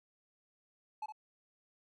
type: tone with echo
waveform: triangle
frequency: 859 Hz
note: A5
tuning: 42 cents flat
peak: -35 dBFS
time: 1.02-1.06 s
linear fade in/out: 5 ms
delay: 63 ms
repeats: 1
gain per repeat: -7 dB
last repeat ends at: 1.123 s
effects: none